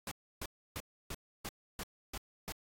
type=noise bursts; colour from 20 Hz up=pink; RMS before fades=-41 dBFS; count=8; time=0.07-2.522 s; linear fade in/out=2 ms; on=44 ms; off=300 ms; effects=AAC 48 kbps